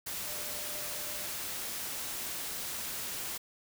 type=tone in noise; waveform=sine; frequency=599 Hz; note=D5; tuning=34 cents sharp; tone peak=-49 dBFS; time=0.26-1.26 s; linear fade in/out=10 ms; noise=white; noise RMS=-38 dBFS; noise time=0.06-3.38 s; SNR=-14 dB; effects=none